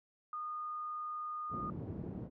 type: tone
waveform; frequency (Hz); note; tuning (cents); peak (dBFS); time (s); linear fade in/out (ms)
sine; 1226; D#6; -26; -38; 0.33-1.7; 2
type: band-pass noise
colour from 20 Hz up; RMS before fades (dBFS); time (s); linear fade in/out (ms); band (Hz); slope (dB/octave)
pink; -43; 1.49-2.3; 50; 110 to 310; 12
effects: none